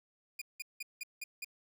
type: tone bursts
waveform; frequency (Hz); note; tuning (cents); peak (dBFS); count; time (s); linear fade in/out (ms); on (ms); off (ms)
sawtooth; 2431; D#7; -41; -35; 6; 0.39-1.446; 5; 26; 180
effects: none